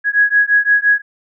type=beating tone pair; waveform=sine; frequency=1661.2 / 1667 Hz; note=G#6 / G#6; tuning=0 / +6 cents; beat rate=5.8 Hz; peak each=-13 dBFS; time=0.04-1.02 s; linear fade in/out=50 ms; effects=none